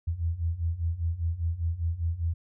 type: beating tone pair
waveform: sine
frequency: 80.7 / 85.7 Hz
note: E2 / F2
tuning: -36 / -32 cents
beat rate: 5 Hz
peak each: -31 / -28 dBFS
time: 0.07-2.34 s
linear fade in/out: 10 ms
effects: none